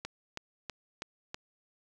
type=click train; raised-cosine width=0.2 ms; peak=-20 dBFS; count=5; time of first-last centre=0.05-1.344 s; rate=3.09 Hz; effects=none